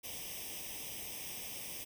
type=noise with comb filter; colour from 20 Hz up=white; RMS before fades=-44 dBFS; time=0.03-1.85 s; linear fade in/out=20 ms; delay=0.35 ms; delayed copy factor=+0.9; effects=none